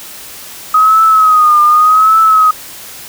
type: tone with vibrato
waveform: sine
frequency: 1257 Hz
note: D#6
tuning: 17 cents sharp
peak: -4 dBFS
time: 0.74-2.51 s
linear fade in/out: 5 ms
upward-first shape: triangle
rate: 0.86 Hz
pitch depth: 82 cents each way
effects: white hiss -30 dBFS RMS until 3.08 s